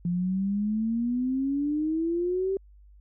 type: exponential sweep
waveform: sine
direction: up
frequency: 171.8 to 392 Hz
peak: -24 dBFS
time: 0.05-2.57 s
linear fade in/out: 2 ms
effects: added 50 Hz sine -50 dBFS peak until 3 s